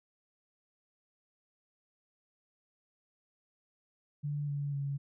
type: tone with pitch steps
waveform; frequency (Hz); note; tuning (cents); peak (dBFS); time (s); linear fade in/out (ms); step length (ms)
sine; 146 / 143.08 / 140.21; D3 / D3 / C#3; -10 / -45 / +20; -32; 4.23-4.98; 20; 250
effects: none